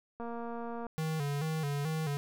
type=click train; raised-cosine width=1 ms; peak=-28 dBFS; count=157; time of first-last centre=0.2-0.867 s; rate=234 Hz
type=tone with vibrato; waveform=square; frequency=150.5 Hz; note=D3; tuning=43 cents sharp; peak=-32 dBFS; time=0.98-2.17 s; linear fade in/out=0 ms; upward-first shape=square; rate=2.3 Hz; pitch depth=88 cents each way
effects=none